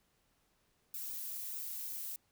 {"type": "noise with flanger", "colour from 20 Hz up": "violet", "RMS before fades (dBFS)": -42, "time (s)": [0.94, 2.16], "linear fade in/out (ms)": 2, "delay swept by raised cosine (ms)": [0.76, 5.86], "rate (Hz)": 1.6, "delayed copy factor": 0.7, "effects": ["pink hiss -75 dBFS RMS until 2.31 s"]}